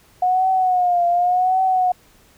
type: tone with vibrato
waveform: sine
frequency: 725 Hz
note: F#5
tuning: 35 cents flat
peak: -14 dBFS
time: 0.22-1.92 s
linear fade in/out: 5 ms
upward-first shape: triangle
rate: 0.89 Hz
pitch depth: 82 cents each way
effects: pink hiss -53 dBFS RMS until 2.37 s